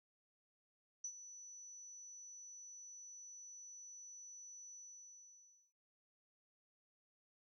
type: tone with ADSR envelope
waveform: sine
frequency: 5950 Hz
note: F#8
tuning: 9 cents sharp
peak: -40 dBFS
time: 1.04-5.73 s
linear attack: 5 ms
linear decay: 70 ms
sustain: -12 dB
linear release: 980 ms
effects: none